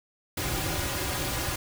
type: noise with comb filter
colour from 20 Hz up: pink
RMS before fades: -30 dBFS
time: 0.37-1.56 s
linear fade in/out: 5 ms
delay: 4.5 ms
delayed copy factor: -0.7
effects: none